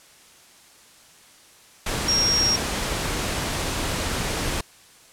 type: tone in noise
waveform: sine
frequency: 5588 Hz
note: F8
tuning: in tune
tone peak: -18 dBFS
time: 2.08-2.56 s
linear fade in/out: 5 ms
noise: pink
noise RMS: -26 dBFS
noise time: 1.86-4.61 s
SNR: +5 dB
effects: white hiss -51 dBFS RMS until 5.12 s + low-pass 10000 Hz 12 dB/octave